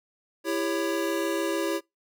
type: chord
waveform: square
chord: C# diminished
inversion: first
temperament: just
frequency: 332.6 / 399.1 / 554.4 Hz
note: E4 / G4 / C#5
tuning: +16 / +31 / 0 cents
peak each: -29 / -32 / -32 dBFS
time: 0.44-1.81 s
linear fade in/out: 50 ms
effects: noise-tail reverb RT60 0.2 s tail -26 dB re dry